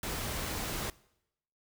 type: noise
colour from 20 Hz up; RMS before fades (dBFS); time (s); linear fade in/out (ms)
pink; -36; 0.03-0.9; 2
effects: noise-tail reverb RT60 0.8 s tail -22 dB re dry